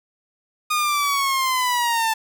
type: linear sweep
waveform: sawtooth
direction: down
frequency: 1233 to 880 Hz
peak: -15 dBFS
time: 0.7-2.14 s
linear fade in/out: 10 ms
effects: 7-bit